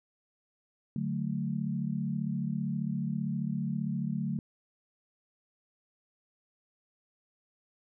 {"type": "chord", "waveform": "sine", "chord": "D major", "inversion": "none", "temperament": "equal", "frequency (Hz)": [146.83, 185, 220], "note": ["D3", "F#3", "A3"], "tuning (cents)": [0, 0, 0], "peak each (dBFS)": -34, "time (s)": [0.96, 4.39], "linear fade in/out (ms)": 2, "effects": []}